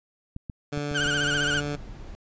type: clicks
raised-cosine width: 5 ms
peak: -22 dBFS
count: 5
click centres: 0.364 / 0.498 / 0.775 / 0.915 / 1.061 s
type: tone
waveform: 15% pulse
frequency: 145.7 Hz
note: D3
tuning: 13 cents flat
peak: -22 dBFS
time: 0.72-1.76 s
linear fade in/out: 10 ms
type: tone with vibrato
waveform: 30% pulse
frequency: 1500 Hz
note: F#6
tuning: 23 cents sharp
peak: -21 dBFS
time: 0.94-1.61 s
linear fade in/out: 20 ms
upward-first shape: sine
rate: 15 Hz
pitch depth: 91 cents each way
type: noise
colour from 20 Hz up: brown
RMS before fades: -40 dBFS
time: 0.99-2.15 s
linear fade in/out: 0 ms
effects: resampled to 16000 Hz